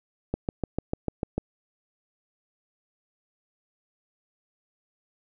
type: click train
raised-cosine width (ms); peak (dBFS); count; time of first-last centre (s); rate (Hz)
2; -13; 8; 0.34-1.38; 6.73
effects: none